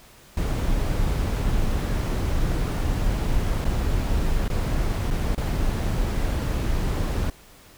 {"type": "noise with dropouts", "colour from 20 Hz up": "brown", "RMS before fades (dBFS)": -23, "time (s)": [0.37, 7.3], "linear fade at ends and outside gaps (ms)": 2, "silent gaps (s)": [[3.645, 3.651], [4.48, 4.5], [5.105, 5.109], [5.349, 5.378]], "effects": ["pink hiss -50 dBFS RMS until 7.77 s"]}